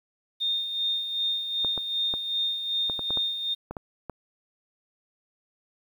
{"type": "tone with tremolo", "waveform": "sine", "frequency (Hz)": 3653, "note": "A#7", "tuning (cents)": -36, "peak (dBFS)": -23, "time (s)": [0.4, 3.55], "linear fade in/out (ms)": 20, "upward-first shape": "sine", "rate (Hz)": 2.6, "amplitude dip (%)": 55}
{"type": "clicks", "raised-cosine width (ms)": 1, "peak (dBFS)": -20, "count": 10, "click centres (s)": [1.647, 1.777, 2.139, 2.898, 2.993, 3.106, 3.173, 3.71, 3.768, 4.097]}
{"effects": ["9-bit"]}